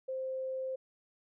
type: tone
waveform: sine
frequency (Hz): 523.3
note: C5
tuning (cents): 0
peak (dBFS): -34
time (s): 0.08-0.76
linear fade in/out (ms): 10
effects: none